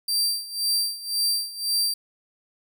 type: tone with tremolo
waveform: sawtooth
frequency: 4699 Hz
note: D8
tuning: in tune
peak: -17 dBFS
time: 0.08-1.94 s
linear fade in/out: 5 ms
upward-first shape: sine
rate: 1.9 Hz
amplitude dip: 85%
effects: none